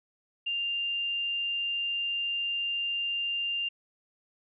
sine tone, 2794 Hz, F7, in tune, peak -28 dBFS, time 0.46-3.69 s, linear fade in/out 10 ms, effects none

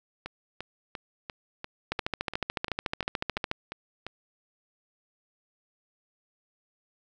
two click trains, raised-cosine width 0.3 ms, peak -20 / -12 dBFS, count 12 / 23, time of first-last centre 0.26-4.066 / 1.92-3.514 s, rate 2.89 / 13.8 Hz, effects none

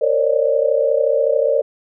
sine tone cluster, 461.1 / 535 / 566 / 600 Hz, A#4 / C5 / C#5 / D5, -19 / +38 / +36 / +37 cents, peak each -19 dBFS, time 0.01-1.62 s, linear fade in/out 10 ms, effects none

